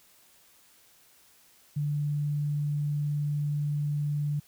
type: tone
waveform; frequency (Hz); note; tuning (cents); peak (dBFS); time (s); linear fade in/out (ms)
sine; 146.83; D3; 0; -26; 1.76-4.4; 10
effects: white hiss -60 dBFS RMS until 4.47 s